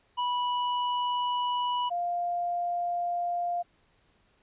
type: tone pair in turn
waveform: square / sine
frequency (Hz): 981 / 699.9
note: B5 / F5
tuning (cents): -12 / +4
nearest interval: tritone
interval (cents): 584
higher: first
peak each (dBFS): -27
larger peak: neither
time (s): 0.17-1.9 / 1.9-3.63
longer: neither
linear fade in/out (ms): 20
effects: pink hiss -67 dBFS RMS until 4.42 s + resampled to 8000 Hz